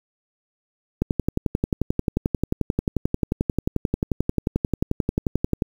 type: click train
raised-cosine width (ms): 3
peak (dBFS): -7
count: 53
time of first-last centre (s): 1.02-5.622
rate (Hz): 11.3
effects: 7-bit